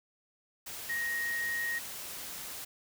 sine tone in noise, 1876 Hz, A#6, 11 cents sharp, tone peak -31 dBFS, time 0.89-1.79 s, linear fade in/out 10 ms, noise white, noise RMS -42 dBFS, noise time 0.66-2.65 s, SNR +8 dB, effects none

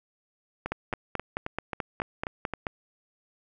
two click trains, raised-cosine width 0.5 ms, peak -14 / -16 dBFS, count 10 / 8, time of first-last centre 0.72-2.668 / 0.66-2.537 s, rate 4.62 / 3.73 Hz, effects none

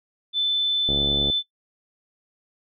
sine tone, 3520 Hz, A7, in tune, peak -19 dBFS, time 0.33-1.43 s, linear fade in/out 50 ms
click train, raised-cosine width 2 ms, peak -15 dBFS, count 30, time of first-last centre 0.89-1.3 s, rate 70.8 Hz
effects noise-tail reverb RT60 0.1 s tail -20 dB re dry

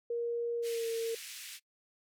sine tone with pitch glide, 471 to 456.5 Hz, A#4 to A#4, +18 to -36 cents, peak -31 dBFS, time 0.1-1.15 s, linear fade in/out 5 ms, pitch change -54 cents, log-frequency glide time 0.58-0.89 s
pink band-pass noise, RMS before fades -46 dBFS, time 0.62-1.6 s, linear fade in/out 50 ms, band 2100 to 14000 Hz, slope 24 dB/octave
effects noise-tail reverb RT60 0.1 s tail -22 dB re dry

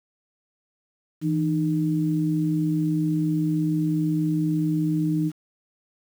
sine tone pair together, 162.4 / 306.6 Hz, E3 / D#4, -26 / -25 cents, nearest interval major seventh, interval 1101 cents, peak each -23 dBFS, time 1.21-5.32 s, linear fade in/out 50 ms, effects 8-bit

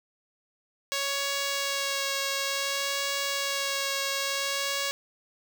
5% pulse tone with vibrato, 554.4 Hz, C#5, in tune, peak -16 dBFS, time 0.92-4.91 s, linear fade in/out 0 ms, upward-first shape sine, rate 0.56 Hz, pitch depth 12 cents each way, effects none

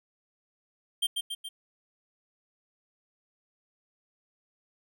square tone with echo, 3172 Hz, G7, 20 cents sharp, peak -25 dBFS, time 1.02-1.07 s, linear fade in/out 10 ms, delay 140 ms, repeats 3, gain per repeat -4 dB, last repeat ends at 1.49 s, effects none

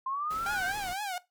sine linear sweep, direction up, 1040 to 1600 Hz, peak -30 dBFS, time 0.06-0.72 s, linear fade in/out 5 ms
pink noise, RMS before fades -45 dBFS, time 0.3-0.94 s, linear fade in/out 10 ms
sawtooth tone with vibrato, 777 Hz, G5, 16 cents flat, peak -29 dBFS, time 0.46-1.18 s, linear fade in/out 2 ms, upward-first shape triangle, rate 4 Hz, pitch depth 170 cents each way
effects noise-tail reverb RT60 0.2 s tail -18 dB re dry

